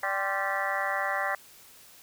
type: harmonic tone with a mistuned harmonic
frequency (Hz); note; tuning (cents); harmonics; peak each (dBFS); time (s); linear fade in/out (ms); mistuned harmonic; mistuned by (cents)
195.2; G3; -7; 3 / 4 / 5 / 6 / 7 / 8 / 9 / 10; -35 / -33 / -37 / -36 / -37 / -38 / -34 / -33; 0.03-1.35; 2; 5; +120
effects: white hiss -53 dBFS RMS until 2.02 s